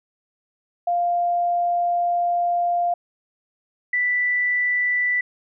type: tone pair in turn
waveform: sine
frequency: 698.5 / 1975.7 Hz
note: F5 / B6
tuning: 0 / 0 cents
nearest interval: octave + tritone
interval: 1800 cents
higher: second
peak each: -18 dBFS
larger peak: neither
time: 0.87-2.94 / 3.93-5.21 s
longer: first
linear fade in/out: 5 ms
effects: none